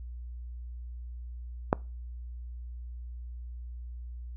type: click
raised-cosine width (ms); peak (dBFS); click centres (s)
1; -7; 1.729
effects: noise-tail reverb RT60 0.3 s tail -24 dB re dry + added 60 Hz sine -38 dBFS peak until 4.36 s